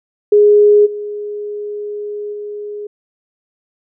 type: tone with level steps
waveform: sine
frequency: 415.3 Hz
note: G#4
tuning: in tune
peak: -5 / -21 / -23 dBFS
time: 0.32-2.87 s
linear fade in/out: 5 ms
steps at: 0.85 / 2.32 s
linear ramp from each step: 20 ms
effects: none